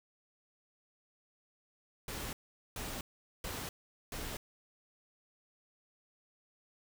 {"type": "noise bursts", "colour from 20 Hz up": "pink", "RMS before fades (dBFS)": -41, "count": 4, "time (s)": [2.08, 4.37], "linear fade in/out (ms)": 2, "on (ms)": 250, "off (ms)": 430, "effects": []}